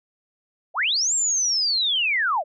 sine linear two-way sweep, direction up then down, 536 to 7570 to 536 Hz, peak -19 dBFS, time 0.74-2.44 s, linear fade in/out 50 ms, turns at 1.14 s, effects none

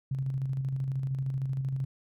sine tone with tremolo, 134 Hz, C3, 42 cents sharp, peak -27 dBFS, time 0.11-1.85 s, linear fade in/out 5 ms, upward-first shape square, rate 13 Hz, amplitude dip 35%, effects none

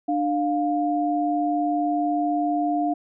sine tone pair together, 297.4 / 704 Hz, D4 / F5, +22 / +14 cents, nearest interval octave + minor third, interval 1492 cents, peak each -23 dBFS, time 0.08-2.94 s, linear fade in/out 10 ms, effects none

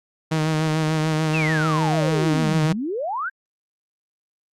sawtooth tone with vibrato, 156.7 Hz, D#3, 13 cents sharp, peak -15 dBFS, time 0.31-2.73 s, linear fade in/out 10 ms, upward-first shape sine, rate 6.8 Hz, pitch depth 31 cents each way
sine exponential two-way sweep, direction down then up, 2794 to 140.6 to 1647 Hz, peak -23 dBFS, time 1.33-3.3 s, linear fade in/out 20 ms, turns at 2.65 s
effects low-pass 8000 Hz 12 dB/octave + Opus 48 kbps

